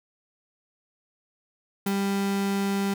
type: tone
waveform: 35% pulse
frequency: 197.8 Hz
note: G3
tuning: 16 cents sharp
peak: -22 dBFS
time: 1.86-2.94 s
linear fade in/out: 5 ms
type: noise with exponential decay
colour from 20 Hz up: violet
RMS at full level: -32 dBFS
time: 1.87-1.97 s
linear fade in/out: 1 ms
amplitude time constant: 20 ms
effects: none